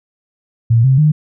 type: tone with pitch steps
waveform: sine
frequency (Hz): 115.4 / 132.56 / 152.27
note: A#2 / C3 / D#3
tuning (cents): -17 / +23 / -37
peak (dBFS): -7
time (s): 0.7-1.12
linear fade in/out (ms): 10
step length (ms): 140
effects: none